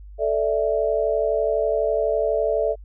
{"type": "chord", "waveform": "sine", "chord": "A suspended fourth", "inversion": "none", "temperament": "equal", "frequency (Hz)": [440, 587.3, 659.3], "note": ["A4", "D5", "E5"], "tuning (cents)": [0, 0, 0], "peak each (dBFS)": -23, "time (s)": [0.18, 2.76], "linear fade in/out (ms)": 50, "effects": ["added 50 Hz sine -38 dBFS peak until 2.84 s"]}